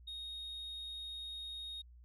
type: tone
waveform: sine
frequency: 3729 Hz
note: A#7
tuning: in tune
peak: -40 dBFS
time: 0.07-1.82 s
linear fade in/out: 10 ms
effects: tanh soft clip ceiling -41 dBFS + added 60 Hz sine -55 dBFS peak until 2.04 s